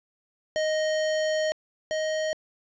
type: tone pair in turn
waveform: square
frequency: 622.3 / 625 Hz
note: D#5 / D#5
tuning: 0 / +8 cents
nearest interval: unison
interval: 8 cents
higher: second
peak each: -24 / -26 dBFS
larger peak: first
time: 0.56-1.52 / 1.91-2.33 s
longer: first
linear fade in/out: 0 ms
effects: resampled to 16000 Hz + 9-bit